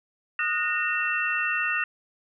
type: tone cluster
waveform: sine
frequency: 1242 / 1455 / 1844 / 2696 Hz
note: D#6 / F#6 / A#6 / E7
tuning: -3 / -29 / -19 / +38 cents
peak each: -32 / -29 / -28 / -28 dBFS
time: 0.39-1.84 s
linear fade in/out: 2 ms
effects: none